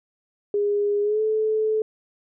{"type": "tone with pitch glide", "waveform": "sine", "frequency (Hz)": [410, 434.4], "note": ["G#4", "A4"], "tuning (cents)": [-22, -22], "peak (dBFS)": -19, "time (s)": [0.54, 1.82], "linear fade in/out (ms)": 2, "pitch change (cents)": 100, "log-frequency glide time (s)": [1.02, 1.21], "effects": []}